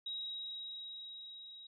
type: tone with level ramp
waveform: sine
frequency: 3819 Hz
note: A#7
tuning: 41 cents sharp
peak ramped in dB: -38 to -50 dBFS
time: 0.06-1.67 s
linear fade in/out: 5 ms
effects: none